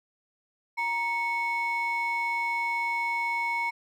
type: ring-modulated tone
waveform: triangle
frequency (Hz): 1574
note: G6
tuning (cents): +7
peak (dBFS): -20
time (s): 0.77-3.71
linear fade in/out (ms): 20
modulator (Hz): 636
effects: tanh soft clip ceiling -20 dBFS